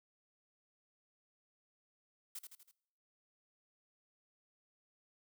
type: noise with echo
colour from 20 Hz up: blue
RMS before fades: -45 dBFS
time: 2.35-2.39 s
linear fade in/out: 5 ms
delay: 81 ms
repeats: 4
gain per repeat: -5 dB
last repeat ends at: 2.714 s
effects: noise-tail reverb RT60 0.8 s tail -23 dB re dry